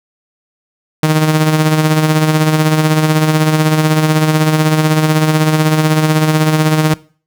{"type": "tone with tremolo", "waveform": "sawtooth", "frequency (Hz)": 155.6, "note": "D#3", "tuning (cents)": 0, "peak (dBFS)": -3, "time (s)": [1.03, 6.94], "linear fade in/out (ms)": 2, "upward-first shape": "sine", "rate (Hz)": 16, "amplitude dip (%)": 50, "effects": ["noise-tail reverb RT60 0.4 s tail -21 dB re dry"]}